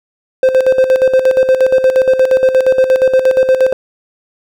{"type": "tone with tremolo", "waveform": "triangle", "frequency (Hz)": 520, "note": "C5", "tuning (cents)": -11, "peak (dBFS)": -3, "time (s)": [0.43, 3.73], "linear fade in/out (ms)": 2, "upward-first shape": "square", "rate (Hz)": 8.5, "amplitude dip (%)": 65, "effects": []}